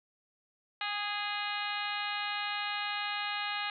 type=harmonic tone with a mistuned harmonic; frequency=413.4 Hz; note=G#4; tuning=8 cents flat; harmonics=2 / 3 / 4 / 5 / 6 / 7 / 8 / 9 / 10; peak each=-39 / -40 / -40 / -41 / -41 / -41 / -47 / -43 / -45 dBFS; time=0.81-3.7 s; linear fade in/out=2 ms; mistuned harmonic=2; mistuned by=-16 cents; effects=none